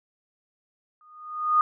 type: tone with exponential growth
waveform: sine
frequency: 1231 Hz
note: D#6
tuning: 19 cents flat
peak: -14 dBFS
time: 1.01-1.61 s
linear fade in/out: 1 ms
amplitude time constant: 130 ms
effects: none